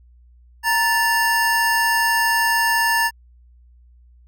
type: tone pair together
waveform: square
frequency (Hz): 928.1 / 1752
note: A#5 / A6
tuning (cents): -8 / -8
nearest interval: major seventh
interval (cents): 1100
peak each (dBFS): -20 / -19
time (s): 0.63-3.11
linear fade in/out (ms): 50
effects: added 60 Hz sine -47 dBFS peak until 4.27 s